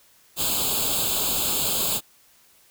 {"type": "noise with comb filter", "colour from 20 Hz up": "white", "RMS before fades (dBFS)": -24, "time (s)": [0.36, 2.01], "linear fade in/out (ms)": 50, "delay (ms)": 0.26, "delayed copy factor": 1, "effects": ["white hiss -57 dBFS RMS until 2.7 s"]}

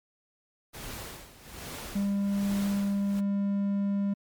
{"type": "noise with tremolo", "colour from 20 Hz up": "pink", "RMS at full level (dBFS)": -39, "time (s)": [0.73, 3.21], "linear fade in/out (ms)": 20, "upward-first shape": "sine", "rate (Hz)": 1.2, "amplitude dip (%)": 80}
{"type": "tone", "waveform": "triangle", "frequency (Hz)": 200, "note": "G3", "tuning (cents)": 35, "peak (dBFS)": -23, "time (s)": [1.95, 4.14], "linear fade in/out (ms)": 10}
{"effects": ["MP3 96 kbps"]}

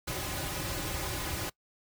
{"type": "noise with comb filter", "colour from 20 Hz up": "pink", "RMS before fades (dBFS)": -35, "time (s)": [0.07, 1.5], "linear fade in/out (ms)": 10, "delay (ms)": 4.4, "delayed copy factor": -0.85, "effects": ["noise-tail reverb RT60 0.1 s tail -23 dB re dry"]}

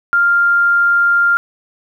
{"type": "tone", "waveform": "sine", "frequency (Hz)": 1396.9, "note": "F6", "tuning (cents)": 0, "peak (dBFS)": -9, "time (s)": [0.13, 1.37], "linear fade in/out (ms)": 0, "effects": ["8-bit"]}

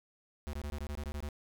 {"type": "tone bursts", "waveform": "square", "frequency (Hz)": 73.42, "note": "D2", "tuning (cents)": 0, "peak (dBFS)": -37, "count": 10, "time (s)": [0.47, 1.288], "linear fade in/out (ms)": 0, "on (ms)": 62, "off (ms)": 22, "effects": []}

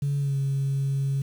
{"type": "tone with pitch glide", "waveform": "sine", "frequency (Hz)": [141.7, 137.43], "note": ["C#3", "C#3"], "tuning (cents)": [38, -15], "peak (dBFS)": -21, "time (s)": [0.02, 1.22], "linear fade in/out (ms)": 5, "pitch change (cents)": -53, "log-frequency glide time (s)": [0.19, 0.37], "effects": ["tanh soft clip ceiling -20 dBFS", "8-bit"]}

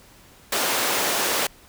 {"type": "high-pass noise", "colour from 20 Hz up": "pink", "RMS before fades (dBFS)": -23, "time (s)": [0.52, 1.47], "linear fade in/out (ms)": 5, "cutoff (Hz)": 420, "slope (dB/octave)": 12, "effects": ["pink hiss -51 dBFS RMS until 1.68 s"]}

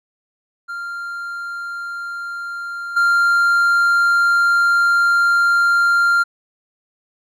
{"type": "tone with level steps", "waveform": "triangle", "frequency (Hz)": 1392, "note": "F6", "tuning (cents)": -6, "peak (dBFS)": [-23, -10], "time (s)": [0.68, 6.24], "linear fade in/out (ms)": 20, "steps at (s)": 2.96, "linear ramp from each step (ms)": 10, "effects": []}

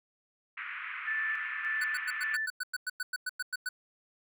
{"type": "band-pass noise", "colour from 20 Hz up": "white", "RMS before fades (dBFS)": -40, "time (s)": [0.57, 2.36], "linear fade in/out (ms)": 5, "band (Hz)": [1200, 2400], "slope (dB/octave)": 48}
{"type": "tone with tremolo", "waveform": "sine", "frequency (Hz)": 1760, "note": "A6", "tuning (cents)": 0, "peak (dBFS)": -30, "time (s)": [1.06, 2.47], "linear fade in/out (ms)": 20, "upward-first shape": "square", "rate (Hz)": 1.7, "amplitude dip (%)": 50}
{"type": "tone bursts", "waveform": "square", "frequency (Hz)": 1493, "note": "F#6", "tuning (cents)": 15, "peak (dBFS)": -32, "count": 15, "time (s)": [1.81, 3.69], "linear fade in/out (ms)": 5, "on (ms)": 32, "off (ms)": 100}
{"effects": []}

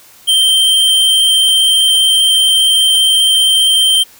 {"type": "tone with vibrato", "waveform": "square", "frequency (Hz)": 3136, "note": "G7", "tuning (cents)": 0, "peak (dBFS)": -8, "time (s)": [0.27, 4.04], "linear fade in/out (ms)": 20, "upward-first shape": "triangle", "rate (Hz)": 15, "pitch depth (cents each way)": 11, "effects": ["white hiss -42 dBFS RMS until 4.19 s"]}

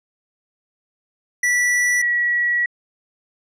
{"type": "tone pair in turn", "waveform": ["square", "sine"], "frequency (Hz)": [1958, 1927.7], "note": ["B6", "B6"], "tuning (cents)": [-15, -42], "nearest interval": "unison", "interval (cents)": 27, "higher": "first", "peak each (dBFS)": -16, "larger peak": "neither", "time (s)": [[1.43, 2.02], [2.02, 2.66]], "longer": "second", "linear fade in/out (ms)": 5, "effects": ["low-pass 10000 Hz 12 dB/octave"]}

